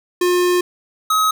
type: tone pair in turn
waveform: square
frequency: 357 / 1272.2 Hz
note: F4 / D#6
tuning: +38 / +38 cents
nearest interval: octave + minor seventh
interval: 2200 cents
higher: second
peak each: -14 dBFS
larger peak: neither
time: 0.21-0.61 / 1.1-1.31 s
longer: first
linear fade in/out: 5 ms
effects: none